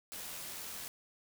white noise with amplitude modulation, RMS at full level -43 dBFS, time 0.12-0.88 s, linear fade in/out 0 ms, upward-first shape sine, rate 82.8 Hz, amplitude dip 25%, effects none

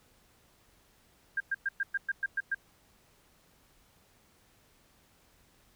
sine tone bursts, 1600 Hz, G6, 35 cents sharp, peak -27 dBFS, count 9, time 1.37-2.547 s, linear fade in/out 5 ms, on 33 ms, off 110 ms, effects pink hiss -65 dBFS RMS until 5.75 s

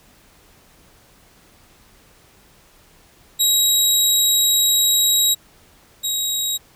20% pulse tone pair in turn, 3833 / 3814 Hz, A#7 / A#7, +47 / +39 cents, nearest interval unison, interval 8 cents, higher first, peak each -8 / -14 dBFS, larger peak first, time 3.39-5.35 / 6.03-6.58 s, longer first, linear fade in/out 20 ms, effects pink hiss -52 dBFS RMS until 6.75 s

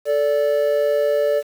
triangle tone pair together, 440 / 581.6 Hz, A4 / D5, 0 / -17 cents, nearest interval perfect fourth, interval 483 cents, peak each -19 / -15 dBFS, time 0.05-1.43 s, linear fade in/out 50 ms, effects 7-bit

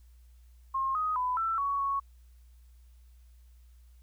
sine tone with pitch steps, 1070 / 1252 / 1001 / 1334 / 1119 / 1108 Hz, C6 / D#6 / B5 / E6 / C#6 / C#6, +38 / +10 / +23 / +20 / +16 / -1 cents, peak -27 dBFS, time 0.74-2 s, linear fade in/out 10 ms, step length 210 ms, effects added 60 Hz sine -53 dBFS peak until 4.02 s + white hiss -72 dBFS RMS until 4.02 s

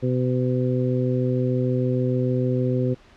harmonic tone, 126.6 Hz, B2, 43 cents sharp, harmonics 1 / 2 / 3 / 4, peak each -22 / -25 / -27 / -28 dBFS, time 0.02-2.95 s, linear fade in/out 20 ms, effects pink hiss -52 dBFS RMS until 3.16 s + low-pass 4000 Hz 12 dB/octave

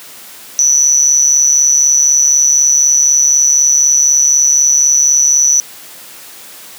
sine tone with amplitude modulation, 5940 Hz, F#8, 6 cents sharp, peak -3 dBFS, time 0.59-5.6 s, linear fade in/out 0 ms, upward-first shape sine, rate 144 Hz, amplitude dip 80%, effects white hiss -34 dBFS RMS until 6.78 s + high-pass 150 Hz 12 dB/octave

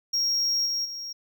triangle tone with level steps, 5588 Hz, F8, in tune, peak -21 / -24 / -32 dBFS, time 0.13-1.13 s, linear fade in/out 10 ms, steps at 0.65 / 0.84 s, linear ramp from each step 20 ms, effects none

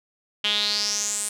sawtooth tone with band-pass filter sweep, 207.9 Hz, G#3, 2 cents sharp, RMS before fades -25 dBFS, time 0.44-1.29 s, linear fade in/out 5 ms, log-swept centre 3100 to 9000 Hz, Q 6.3, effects none

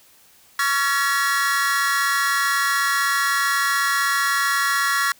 45% pulse tone cluster, 1118 / 1375 / 1695 / 1918 Hz, C#6 / F6 / G#6 / A#6, +14 / -27 / +35 / +49 cents, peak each -24 dBFS, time 0.59-5.12 s, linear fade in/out 2 ms, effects white hiss -53 dBFS RMS until 5.19 s

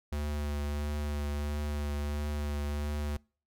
square tone with vibrato, 73.42 Hz, D2, in tune, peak -32 dBFS, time 0.12-3.17 s, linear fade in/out 5 ms, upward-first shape triangle, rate 1.5 Hz, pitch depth 20 cents each way, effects noise-tail reverb RT60 0.4 s tail -26 dB re dry

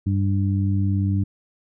harmonic tone, 98 Hz, G2, in tune, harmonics 1 / 2 / 3, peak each -19 / -25 / -29 dBFS, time 0.06-1.24 s, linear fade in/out 10 ms, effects none

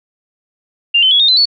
sine tone with pitch steps, 2794 / 3065 / 3361 / 3687 / 4044 / 4435 Hz, F7 / G7 / G#7 / A#7 / B7 / C#8, 0 / -40 / +20 / -20 / +40 / 0 cents, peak -7 dBFS, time 0.94-1.456 s, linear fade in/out 10 ms, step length 86 ms, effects none

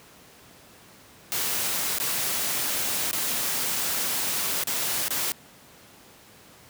white noise with dropouts, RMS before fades -27 dBFS, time 1.32-5.32 s, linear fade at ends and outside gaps 0 ms, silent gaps 1.985-2 / 3.112-3.13 / 4.637-4.672 / 5.082-5.106 s, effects pink hiss -51 dBFS RMS until 6.69 s + high-pass 100 Hz 12 dB/octave

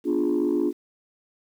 sine chord, B diminished seventh, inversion none, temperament equal, 246.9 / 293.7 / 349.2 / 415.3 Hz, B3 / D4 / F4 / Ab4, 0 / 0 / 0 / 0 cents, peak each -28 / -23 / -23 / -28 dBFS, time 0.04-0.73 s, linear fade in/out 50 ms, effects tanh soft clip ceiling -15 dBFS + 9-bit

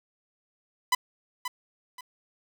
sawtooth tone with echo, 999 Hz, B5, 20 cents sharp, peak -16 dBFS, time 0.92-0.95 s, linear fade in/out 5 ms, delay 530 ms, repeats 2, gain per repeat -10 dB, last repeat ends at 2.01 s, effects 9-bit

